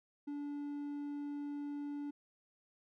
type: tone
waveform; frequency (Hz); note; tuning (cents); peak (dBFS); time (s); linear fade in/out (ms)
triangle; 289; D4; -28; -37; 0.27-2.11; 10
effects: none